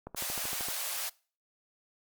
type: click train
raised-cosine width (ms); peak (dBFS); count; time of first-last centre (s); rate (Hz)
1; -26; 9; 0.07-0.685; 13
type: high-pass noise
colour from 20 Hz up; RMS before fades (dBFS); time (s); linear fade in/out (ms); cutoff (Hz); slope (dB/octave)
white; -35; 0.16-1.1; 20; 520; 48
effects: noise-tail reverb RT60 0.4 s tail -23 dB re dry + Opus 48 kbps